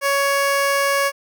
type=tone; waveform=15% pulse; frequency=558 Hz; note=C#5; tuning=11 cents sharp; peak=-10 dBFS; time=0.01-1.12 s; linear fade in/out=50 ms; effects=none